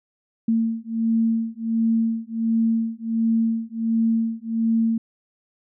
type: beating tone pair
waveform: sine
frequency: 225.8 / 227.2 Hz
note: A3 / A#3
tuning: +45 / -44 cents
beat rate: 1.4 Hz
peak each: -22 dBFS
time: 0.48-4.98 s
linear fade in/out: 5 ms
effects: none